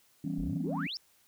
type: chord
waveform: sine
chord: C# half-diminished seventh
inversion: first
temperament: equal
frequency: 164.81 / 196 / 246.9 / 277.2 Hz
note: E3 / G3 / B3 / C#4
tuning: 0 / 0 / 0 / 0 cents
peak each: -35 / -38 / -40 / -35 dBFS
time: 0.24-0.87 s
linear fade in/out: 5 ms
type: exponential sweep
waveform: sine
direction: up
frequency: 31.47 to 5600 Hz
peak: -35 dBFS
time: 0.38-0.97 s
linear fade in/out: 0 ms
effects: tanh soft clip ceiling -23 dBFS + white hiss -66 dBFS RMS until 1.27 s